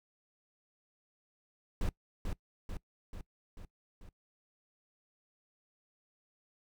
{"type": "noise with echo", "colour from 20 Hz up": "brown", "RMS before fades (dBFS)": -31, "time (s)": [1.81, 1.89], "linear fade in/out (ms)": 2, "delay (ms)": 440, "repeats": 5, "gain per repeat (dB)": -4, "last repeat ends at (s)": 4.09, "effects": ["noise-tail reverb RT60 0.1 s tail -22 dB re dry"]}